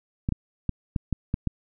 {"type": "clicks", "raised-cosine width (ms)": 5, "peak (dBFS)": -12, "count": 7, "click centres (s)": [0.289, 0.323, 0.693, 0.962, 1.127, 1.341, 1.473], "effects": []}